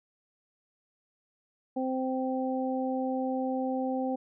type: harmonic tone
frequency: 260 Hz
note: C4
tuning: 11 cents flat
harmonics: 1 / 2 / 3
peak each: -30 / -33 / -35 dBFS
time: 1.76-4.16 s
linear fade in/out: 10 ms
effects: none